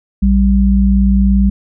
sine tone pair together, 58.38 / 196 Hz, A#1 / G3, +3 / 0 cents, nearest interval octave + major sixth, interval 2097 cents, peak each -10 dBFS, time 0.22-1.5 s, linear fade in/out 10 ms, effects none

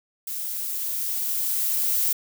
violet noise with level ramp, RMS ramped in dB -31 to -22 dBFS, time 0.27-2.13 s, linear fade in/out 5 ms, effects none

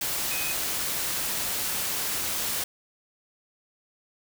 sine tone in noise, 2512 Hz, D#7, 16 cents sharp, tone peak -33 dBFS, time 0.31-0.53 s, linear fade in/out 5 ms, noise white, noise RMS -29 dBFS, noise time 0.01-2.64 s, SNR -7 dB, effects none

